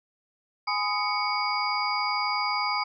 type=tone cluster; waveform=sine; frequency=829 / 1016 / 1248 / 2231 / 4840 Hz; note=G#5 / B5 / D#6 / C#7 / D#8; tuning=-3 / +49 / +5 / +11 / -49 cents; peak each=-31 dBFS; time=0.67-2.84 s; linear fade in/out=10 ms; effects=none